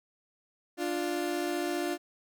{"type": "tone pair together", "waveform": "30% pulse", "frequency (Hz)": [294.9, 350], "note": ["D4", "F4"], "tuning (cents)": [7, 4], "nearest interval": "minor third", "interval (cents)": 297, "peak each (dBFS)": [-31, -29], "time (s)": [0.77, 1.98], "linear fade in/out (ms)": 50, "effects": []}